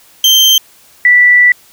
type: tone pair in turn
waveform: 35% pulse / sine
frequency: 3136 / 1965.9 Hz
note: G7 / B6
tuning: 0 / -8 cents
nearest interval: minor sixth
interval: 808 cents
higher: first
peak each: -3 dBFS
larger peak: neither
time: 0.24-0.58 / 1.05-1.52 s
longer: second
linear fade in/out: 2 ms
effects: white hiss -44 dBFS RMS until 1.72 s